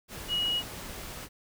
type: tone in noise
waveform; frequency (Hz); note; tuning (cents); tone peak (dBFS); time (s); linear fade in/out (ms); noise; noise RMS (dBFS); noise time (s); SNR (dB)
sine; 2902; F#7; -34; -26; 0.28-0.63; 50; pink; -41; 0.08-1.29; +12
effects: none